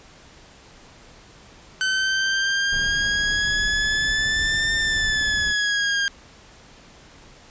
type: exponential two-way sweep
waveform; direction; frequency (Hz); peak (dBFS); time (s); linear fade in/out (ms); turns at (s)
sawtooth; up then down; 1524 to 1800 to 1605; -16; 1.81-6.08; 0; 4.74
type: noise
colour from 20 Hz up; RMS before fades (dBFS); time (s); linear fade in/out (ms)
brown; -33; 2.72-5.53; 10
effects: pink hiss -48 dBFS RMS until 7.5 s + resampled to 16000 Hz